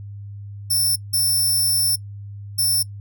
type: tone bursts at uneven times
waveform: 5% pulse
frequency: 5370 Hz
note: E8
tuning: 31 cents sharp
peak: -11 dBFS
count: 3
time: 0.7-0.96 / 1.13-1.96 / 2.58-2.83 s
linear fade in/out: 10 ms
effects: noise-tail reverb RT60 0.1 s tail -23 dB re dry + added 101 Hz sine -32 dBFS peak until 3 s